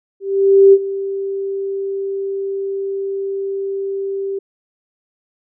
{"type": "tone with ADSR envelope", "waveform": "sine", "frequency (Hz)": 392, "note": "G4", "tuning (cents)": 0, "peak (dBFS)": -3, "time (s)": [0.2, 4.39], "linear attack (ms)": 530, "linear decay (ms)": 50, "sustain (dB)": -16, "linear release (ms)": 7, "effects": []}